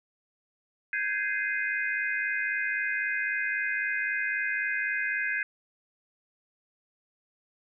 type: chord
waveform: sine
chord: Ab major seventh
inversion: third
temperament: just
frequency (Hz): 1557.4 / 1661.2 / 2077 / 2492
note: G6 / Ab6 / C7 / Eb7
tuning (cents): -12 / 0 / -13 / +2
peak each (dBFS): -33 / -31 / -32 / -35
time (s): 0.93-5.43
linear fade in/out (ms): 2
effects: none